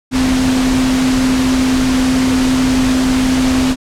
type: tone in noise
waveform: sine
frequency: 258.4 Hz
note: C4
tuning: 21 cents flat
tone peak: -11 dBFS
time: 0.11-3.76 s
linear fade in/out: 50 ms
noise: pink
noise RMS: -19 dBFS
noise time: 0.11-3.76 s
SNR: +5 dB
effects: low-pass 8000 Hz 12 dB/octave